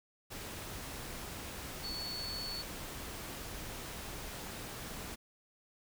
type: tone in noise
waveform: sine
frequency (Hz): 4435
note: C#8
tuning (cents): 0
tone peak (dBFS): -39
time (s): 1.83-2.63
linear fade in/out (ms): 20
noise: pink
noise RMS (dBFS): -44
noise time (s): 0.3-5.16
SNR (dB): +2
effects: none